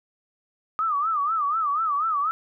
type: tone with vibrato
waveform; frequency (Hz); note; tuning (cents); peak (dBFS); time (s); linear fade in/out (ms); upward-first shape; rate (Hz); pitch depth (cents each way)
sine; 1227; D#6; -25; -21; 0.79-2.31; 0; sine; 4.1; 150
effects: none